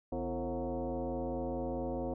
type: tone with frequency modulation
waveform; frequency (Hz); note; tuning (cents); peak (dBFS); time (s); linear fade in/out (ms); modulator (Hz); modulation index
sine; 140.3; C#3; +21; -33; 0.12-2.14; 5; 196; 2.9
effects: none